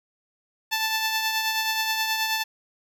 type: tone with tremolo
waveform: 10% pulse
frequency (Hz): 880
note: A5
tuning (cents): 0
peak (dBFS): -13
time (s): 0.71-2.44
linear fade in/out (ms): 20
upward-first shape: triangle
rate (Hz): 9.4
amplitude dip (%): 45
effects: none